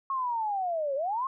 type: linear two-way sweep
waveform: sine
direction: down then up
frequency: 1096 to 529 to 1094 Hz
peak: -27 dBFS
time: 0.1-1.27 s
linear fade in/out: 2 ms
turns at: 0.95 s
effects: none